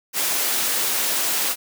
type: high-pass noise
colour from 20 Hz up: white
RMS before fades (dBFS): -22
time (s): 0.13-1.56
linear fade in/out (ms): 50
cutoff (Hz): 260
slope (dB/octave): 12
effects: none